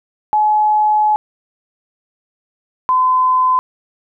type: tone pair in turn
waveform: sine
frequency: 850 / 1020.8 Hz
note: G#5 / C6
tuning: +40 / -43 cents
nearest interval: minor third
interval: 317 cents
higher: second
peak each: -10 dBFS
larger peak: neither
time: 0.33-1.16 / 2.89-3.59 s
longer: first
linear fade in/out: 0 ms
effects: none